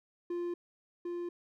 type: tone pair in turn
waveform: triangle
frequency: 348.5 / 348.5 Hz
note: F4 / F4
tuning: -4 / -4 cents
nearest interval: unison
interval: 0 cents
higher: neither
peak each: -31 / -33 dBFS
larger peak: first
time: 0.3-0.54 / 1.05-1.29 s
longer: neither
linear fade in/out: 5 ms
effects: none